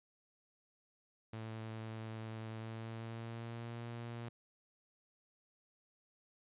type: tone with pitch glide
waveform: sawtooth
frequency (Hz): 111.2 to 117.61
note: A2 to A#2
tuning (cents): +19 to +16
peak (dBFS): -39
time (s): 1.33-4.29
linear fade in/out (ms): 5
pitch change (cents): +97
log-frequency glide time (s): 2.52-3.78
effects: resampled to 8000 Hz